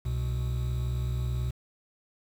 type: tone pair together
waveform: triangle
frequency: 64.92 / 123.47 Hz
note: C2 / B2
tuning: -13 / 0 cents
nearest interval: major seventh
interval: 1113 cents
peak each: -28 dBFS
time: 0.05-1.51 s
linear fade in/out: 10 ms
effects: 8-bit